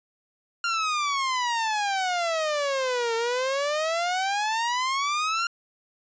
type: exponential two-way sweep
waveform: sawtooth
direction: down then up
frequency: 1401 to 452.3 to 1401 Hz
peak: -20 dBFS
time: 0.64-5.47 s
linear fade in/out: 2 ms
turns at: 3.15 s
effects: resampled to 16000 Hz